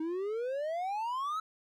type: exponential sweep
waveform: triangle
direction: up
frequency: 311.1 to 1318.5 Hz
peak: -30 dBFS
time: 0-1.4 s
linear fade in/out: 5 ms
effects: none